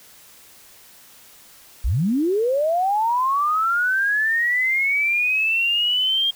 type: linear sweep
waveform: sine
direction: up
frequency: 38.89 to 3229 Hz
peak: -17 dBFS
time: 1.84-6.31 s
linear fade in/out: 10 ms
effects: white hiss -48 dBFS RMS until 6.35 s